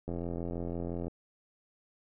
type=click train; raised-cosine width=2 ms; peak=-24 dBFS; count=87; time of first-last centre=0.08-1.081 s; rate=85.9 Hz; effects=none